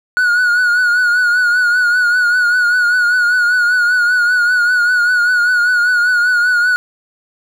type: tone with vibrato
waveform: triangle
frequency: 1457 Hz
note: F#6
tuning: 27 cents flat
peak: -8 dBFS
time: 0.17-6.76 s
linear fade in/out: 0 ms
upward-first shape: triangle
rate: 5.1 Hz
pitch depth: 59 cents each way
effects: none